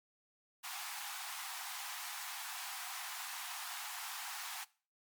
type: high-pass noise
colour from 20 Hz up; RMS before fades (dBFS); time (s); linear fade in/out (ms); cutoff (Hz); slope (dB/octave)
pink; -44; 0.63-4.65; 20; 730; 96
effects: noise-tail reverb RT60 0.4 s tail -21 dB re dry + MP3 96 kbps